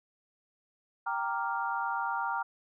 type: chord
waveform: sine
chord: G minor seventh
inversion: none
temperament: equal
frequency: 784 / 932.3 / 1174.7 / 1396.9 Hz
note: G5 / Bb5 / D6 / F6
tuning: 0 / 0 / 0 / 0 cents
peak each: -36 / -33 / -38 / -35 dBFS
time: 1.06-2.43 s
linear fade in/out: 10 ms
effects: none